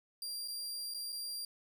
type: tone with dropouts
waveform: sawtooth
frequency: 4758 Hz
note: D8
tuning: 22 cents sharp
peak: -36 dBFS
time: 0.22-1.45 s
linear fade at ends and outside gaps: 2 ms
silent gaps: 0.477-0.482 / 0.939-0.945 / 1.122-1.126 s
effects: none